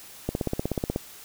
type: click train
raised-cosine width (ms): 2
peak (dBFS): -12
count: 12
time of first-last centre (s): 0.29-0.961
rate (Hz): 16.4
effects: white hiss -46 dBFS RMS until 1.24 s